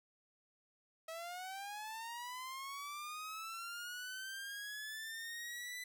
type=linear sweep; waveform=sawtooth; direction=up; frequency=641 to 2002 Hz; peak=-40 dBFS; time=1.08-5.84 s; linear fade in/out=5 ms; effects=none